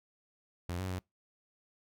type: tone with pitch steps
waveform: sawtooth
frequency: 87.6 / 93.8 / 91.9 Hz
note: F2 / F#2 / F#2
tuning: +6 / +24 / -11 cents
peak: -31 dBFS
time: 0.69-0.99 s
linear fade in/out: 0 ms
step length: 100 ms
effects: noise-tail reverb RT60 0.2 s tail -26 dB re dry